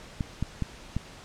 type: clicks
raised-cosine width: 5 ms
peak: -15 dBFS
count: 4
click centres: 0.208 / 0.426 / 0.623 / 0.966 s
effects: pink hiss -47 dBFS RMS until 1.24 s + low-pass 7000 Hz 12 dB/octave